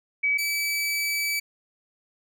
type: tone pair in turn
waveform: sine / sawtooth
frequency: 2280 / 2300 Hz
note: C#7 / D7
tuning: +48 / -37 cents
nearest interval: unison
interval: 15 cents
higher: second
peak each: -20 / -21 dBFS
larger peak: first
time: 0.23-0.38 / 0.38-1.4 s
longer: second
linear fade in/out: 10 ms
effects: none